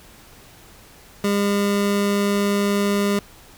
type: tone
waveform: 25% pulse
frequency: 202.2 Hz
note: G#3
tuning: 46 cents flat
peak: -14 dBFS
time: 1.24-3.19 s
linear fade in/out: 2 ms
effects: pink hiss -47 dBFS RMS until 3.57 s